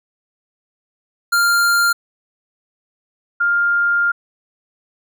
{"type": "tone pair in turn", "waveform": ["square", "sine"], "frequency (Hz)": [1396.9, 1402.7], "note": ["F6", "F6"], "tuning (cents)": [0, 7], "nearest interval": "unison", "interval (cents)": 7, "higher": "second", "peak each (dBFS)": -13, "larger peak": "neither", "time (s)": [[1.32, 1.93], [3.4, 4.12]], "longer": "second", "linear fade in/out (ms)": 10, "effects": []}